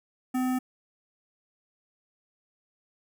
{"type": "tone with notch filter", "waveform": "square", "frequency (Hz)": 255.2, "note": "C4", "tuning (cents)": -43, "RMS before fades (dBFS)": -27, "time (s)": [0.34, 0.59], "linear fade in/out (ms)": 10, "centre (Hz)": 4000, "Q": 0.55, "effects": []}